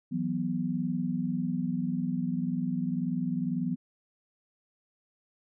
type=chord; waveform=sine; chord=E suspended second; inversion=none; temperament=equal; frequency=164.81 / 185 / 246.9 Hz; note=E3 / F#3 / B3; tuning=0 / 0 / 0 cents; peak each=-33 / -32 / -31 dBFS; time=0.11-3.76 s; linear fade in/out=20 ms; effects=none